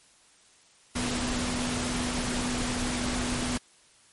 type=tone in noise; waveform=sine; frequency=246.1 Hz; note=B3; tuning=6 cents flat; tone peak=-31 dBFS; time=0.95-3.58 s; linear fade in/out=10 ms; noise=pink; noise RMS=-31 dBFS; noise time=0.95-3.58 s; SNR=-3 dB; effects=white hiss -59 dBFS RMS until 4.12 s + MP3 48 kbps